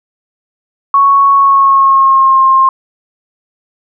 sine tone with pitch glide, 1108.7 to 1062.9 Hz, C#6 to C6, 0 to +27 cents, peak -4 dBFS, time 0.94-2.69 s, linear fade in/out 2 ms, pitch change -73 cents, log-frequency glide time 1.34-2.42 s, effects none

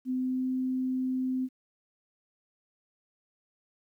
sine tone with pitch glide, 255.9 to 257.8 Hz, C4 to C4, -38 to -26 cents, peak -27 dBFS, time 0.05-1.49 s, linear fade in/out 50 ms, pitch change +12 cents, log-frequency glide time 0.16-0.46 s, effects 11-bit

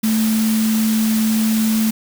sine tone in noise, 220 Hz, A3, in tune, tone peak -14 dBFS, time 0.03-1.91 s, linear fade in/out 10 ms, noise white, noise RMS -26 dBFS, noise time 0.03-1.91 s, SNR +9 dB, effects none

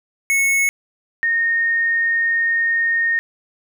square / sine tone pair in turn, 2199 / 1844.5 Hz, C#7 / A#6, -14 / -19 cents, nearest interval minor third, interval 305 cents, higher first, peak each -15 dBFS, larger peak neither, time 0.3-0.69 / 1.23-3.19 s, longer second, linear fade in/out 0 ms, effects none

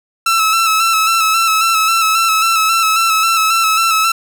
sawtooth tone with vibrato, 1318.5 Hz, E6, in tune, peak -7 dBFS, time 0.26-4.12 s, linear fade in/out 5 ms, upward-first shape square, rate 3.7 Hz, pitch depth 30 cents each way, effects none

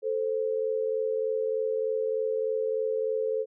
sine tone pair together, 440 / 523.3 Hz, A4 / C5, 0 / 0 cents, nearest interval minor third, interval 300 cents, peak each -27 / -30 dBFS, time 0.02-3.46 s, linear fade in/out 50 ms, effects none

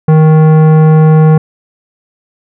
sine tone with tanh clipping, 156.5 Hz, D#3, 10 cents sharp, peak -4 dBFS, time 0.08-1.38 s, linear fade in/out 5 ms, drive 15 dB, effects none

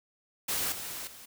white noise with level steps, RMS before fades -31 / -39 / -49 dBFS, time 0.48-1.26 s, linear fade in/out 10 ms, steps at 0.72 / 1.07 s, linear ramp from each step 2 ms, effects none

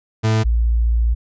40% pulse / sine tone pair in turn, 110 / 57.4 Hz, A2 / A#1, 0 / -26 cents, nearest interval major seventh, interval 1126 cents, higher first, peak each -13 dBFS, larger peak neither, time 0.23-0.44 / 0.44-1.15 s, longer second, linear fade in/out 20 ms, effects resampled to 16000 Hz

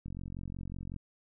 click train, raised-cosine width 5 ms, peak -29 dBFS, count 42, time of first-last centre 0.06-0.963 s, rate 45.4 Hz, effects none

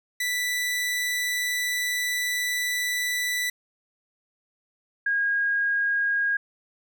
sawtooth / sine tone pair in turn, 1975.5 / 1632.7 Hz, B6 / G#6, 0 / -30 cents, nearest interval minor third, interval 330 cents, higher first, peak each -21 dBFS, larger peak neither, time 0.2-3.5 / 5.06-6.37 s, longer first, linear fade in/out 5 ms, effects none

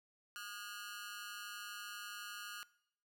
sawtooth tone with amplitude modulation, 1433 Hz, F6, 44 cents sharp, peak -37 dBFS, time 0.36-2.63 s, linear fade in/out 0 ms, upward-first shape sine, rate 212 Hz, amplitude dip 100%, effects noise-tail reverb RT60 0.7 s tail -21 dB re dry

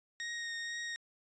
sawtooth tone with vibrato, 1864.7 Hz, A#6, in tune, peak -34 dBFS, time 0.2-0.96 s, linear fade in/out 0 ms, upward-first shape triangle, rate 2.1 Hz, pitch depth 15 cents each way, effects resampled to 16000 Hz

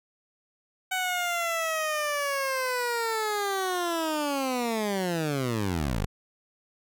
15% pulse linear sweep, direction down, 752 to 42.88 Hz, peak -20 dBFS, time 0.91-6.06 s, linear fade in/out 10 ms, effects none

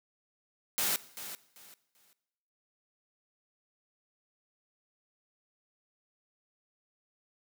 white noise with echo, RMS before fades -30 dBFS, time 0.78-0.96 s, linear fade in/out 0 ms, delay 390 ms, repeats 3, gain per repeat -12 dB, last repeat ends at 2.13 s, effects noise-tail reverb RT60 1.0 s tail -19 dB re dry + high-pass 150 Hz 12 dB/octave

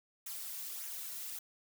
blue noise with flanger, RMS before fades -43 dBFS, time 0.26-1.39 s, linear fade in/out 5 ms, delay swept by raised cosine 0.22 to 2.42 ms, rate 1.7 Hz, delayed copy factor -0.5, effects none

